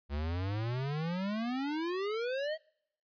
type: exponential sweep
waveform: square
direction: up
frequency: 69.3 to 648 Hz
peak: -33 dBFS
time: 0.09-2.58 s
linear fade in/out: 50 ms
effects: noise-tail reverb RT60 0.7 s tail -26 dB re dry + resampled to 11025 Hz